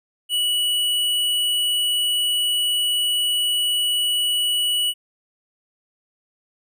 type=tone; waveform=square; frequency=2941 Hz; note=F#7; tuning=11 cents flat; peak=-19 dBFS; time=0.29-4.94 s; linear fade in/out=50 ms; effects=none